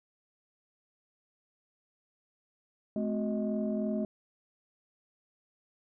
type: tone cluster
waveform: sine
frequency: 215 / 258 / 370.2 / 627 Hz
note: A3 / C4 / F#4 / D#5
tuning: -40 / -24 / +1 / +13 cents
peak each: -30 / -37 / -38 / -36 dBFS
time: 2.96-4.05 s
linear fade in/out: 2 ms
effects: tanh soft clip ceiling -21 dBFS